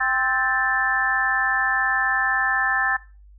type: harmonic tone with a mistuned harmonic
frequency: 261.6 Hz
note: C4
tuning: in tune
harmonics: 3 / 4 / 5 / 6 / 7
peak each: -27 / -29 / -27 / -30 / -21 dBFS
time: 0-2.97 s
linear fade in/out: 10 ms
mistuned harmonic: 7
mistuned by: -65 cents
effects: noise-tail reverb RT60 0.3 s tail -17 dB re dry + added 50 Hz sine -45 dBFS peak until 3.38 s